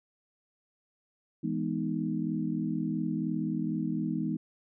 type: chord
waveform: sine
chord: E major seventh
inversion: none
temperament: equal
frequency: 164.81 / 207.7 / 246.9 / 311.1 Hz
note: E3 / G#3 / B3 / D#4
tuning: 0 / 0 / 0 / 0 cents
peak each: -34 dBFS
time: 1.43-4.37 s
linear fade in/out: 10 ms
effects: none